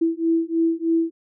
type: beating tone pair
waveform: sine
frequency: 328.1 / 331.3 Hz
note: E4 / E4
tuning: -8 / +9 cents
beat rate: 3.2 Hz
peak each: -21 dBFS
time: 0.01-1.11 s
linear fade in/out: 10 ms
effects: none